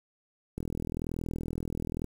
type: click train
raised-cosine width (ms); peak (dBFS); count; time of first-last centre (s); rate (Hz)
3; -21; 61; 0.58-2.043; 41
effects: 8-bit

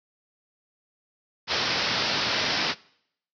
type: low-pass noise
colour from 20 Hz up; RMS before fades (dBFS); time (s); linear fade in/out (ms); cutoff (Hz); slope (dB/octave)
white; -26; 1.47-2.75; 50; 5500; 96
effects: noise-tail reverb RT60 0.7 s tail -23 dB re dry + high-pass 100 Hz 12 dB/octave

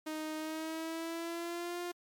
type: tone with pitch glide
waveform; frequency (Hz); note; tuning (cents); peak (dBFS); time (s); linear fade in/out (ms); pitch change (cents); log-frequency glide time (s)
sawtooth; 311.1 to 351.2; D#4 to F4; 0 to +10; -33; 0.06-1.92; 10; +210; 0.37-1.8
effects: MP3 96 kbps

